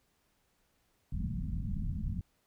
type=low-pass noise; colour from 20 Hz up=pink; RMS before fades=-35 dBFS; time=1.12-2.21 s; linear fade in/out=5 ms; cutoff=220 Hz; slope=48 dB/octave; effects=pink hiss -74 dBFS RMS until 2.46 s